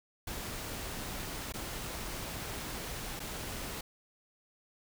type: noise with dropouts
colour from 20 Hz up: pink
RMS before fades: -40 dBFS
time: 0.27-3.81 s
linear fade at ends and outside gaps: 5 ms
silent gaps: 1.524-1.538 / 3.195-3.201 s
effects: none